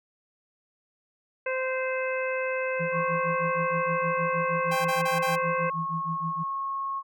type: harmonic tone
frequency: 519 Hz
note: C5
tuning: 14 cents flat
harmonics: 1 / 2 / 3 / 4 / 5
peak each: -28 / -36 / -34 / -36 / -36 dBFS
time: 1.46-5.7 s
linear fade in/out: 5 ms
type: tone with tremolo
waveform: sine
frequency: 164.81 Hz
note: E3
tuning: in tune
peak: -29 dBFS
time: 2.79-6.44 s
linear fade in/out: 20 ms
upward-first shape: sine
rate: 6.4 Hz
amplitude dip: 100%
type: tone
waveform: sine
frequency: 1091 Hz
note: C#6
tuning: 28 cents flat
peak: -28 dBFS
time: 2.91-7.03 s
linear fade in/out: 50 ms
type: tone bursts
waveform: sawtooth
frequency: 791 Hz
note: G5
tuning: 15 cents sharp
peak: -25 dBFS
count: 4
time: 4.71-5.36 s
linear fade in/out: 10 ms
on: 140 ms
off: 30 ms
effects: none